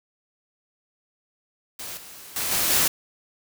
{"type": "noise with level steps", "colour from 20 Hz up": "white", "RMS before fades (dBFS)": [-35, -43, -27, -23, -20], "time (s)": [1.79, 2.88], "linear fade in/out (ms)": 5, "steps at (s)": [1.97, 2.36, 2.51, 2.7], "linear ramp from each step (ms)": 2, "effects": []}